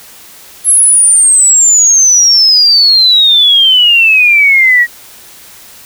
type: exponential sweep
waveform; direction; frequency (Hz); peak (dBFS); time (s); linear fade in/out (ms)
sine; down; 11110 to 1891; -3; 0.64-4.87; 50
effects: white hiss -35 dBFS RMS until 5.85 s